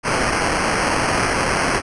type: noise with sample-and-hold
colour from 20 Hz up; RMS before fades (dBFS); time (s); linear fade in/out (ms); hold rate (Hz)
blue; -19; 0.03-1.82; 50; 3675
effects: resampled to 24000 Hz